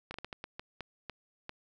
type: slowing click train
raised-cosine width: 0.3 ms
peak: -24 dBFS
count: 10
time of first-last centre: 0.11-1.494 s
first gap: 32 ms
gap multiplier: 1.37
effects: none